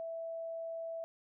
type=tone; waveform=sine; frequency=659.3 Hz; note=E5; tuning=in tune; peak=-38 dBFS; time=0-1.04 s; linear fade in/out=0 ms; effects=none